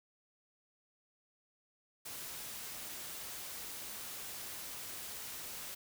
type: noise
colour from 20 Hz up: white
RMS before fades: -45 dBFS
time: 2.05-5.75 s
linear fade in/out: 10 ms
effects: none